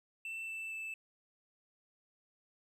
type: tone with pitch steps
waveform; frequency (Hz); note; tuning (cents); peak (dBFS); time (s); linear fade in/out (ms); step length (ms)
triangle; 2670 / 2653 / 2636; E7 / E7 / E7; +22 / +10 / -1; -38; 0.25-0.94; 2; 230
effects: none